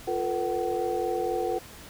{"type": "tone cluster", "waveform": "sine", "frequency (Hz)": [350.9, 443.7, 487.8, 754], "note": ["F4", "A4", "B4", "F#5"], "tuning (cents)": [8, 14, -21, 32], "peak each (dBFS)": -31, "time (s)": [0.07, 1.59], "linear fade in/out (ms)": 10, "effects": ["pink hiss -46 dBFS RMS until 1.89 s"]}